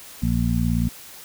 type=harmonic tone; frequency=58.27 Hz; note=A#1; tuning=in tune; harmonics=1 / 2 / 3 / 4; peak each=-24 / -24 / -24 / -24 dBFS; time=0.22-0.89 s; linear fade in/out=10 ms; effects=white hiss -42 dBFS RMS until 1.24 s